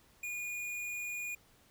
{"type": "tone with hard clipping", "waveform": "sine", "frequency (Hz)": 2440, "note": "D#7", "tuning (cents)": -34, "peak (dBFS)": -38, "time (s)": [0.23, 1.35], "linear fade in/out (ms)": 5, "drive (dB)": 17, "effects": ["pink hiss -65 dBFS RMS until 1.7 s"]}